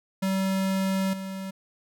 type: tone with level steps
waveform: square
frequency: 191.7 Hz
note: G3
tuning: 38 cents flat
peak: -24 / -33 dBFS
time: 0.22-1.51 s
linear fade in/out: 10 ms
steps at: 1.13 s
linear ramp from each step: 5 ms
effects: none